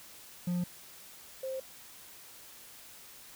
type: tone pair in turn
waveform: triangle / sine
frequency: 177 / 526.6 Hz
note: F3 / C5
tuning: +23 / +11 cents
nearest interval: octave + perfect fifth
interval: 1888 cents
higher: second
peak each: -27 / -34 dBFS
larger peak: first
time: 0.47-0.64 / 1.43-1.6 s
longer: neither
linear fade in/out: 5 ms
effects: white hiss -52 dBFS RMS until 3.35 s